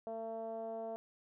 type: tone with low-pass filter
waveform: 10% pulse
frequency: 224.9 Hz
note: A3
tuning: 38 cents sharp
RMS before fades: -42 dBFS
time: 0.07-0.96 s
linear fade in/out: 0 ms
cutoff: 620 Hz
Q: 5.8
effects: none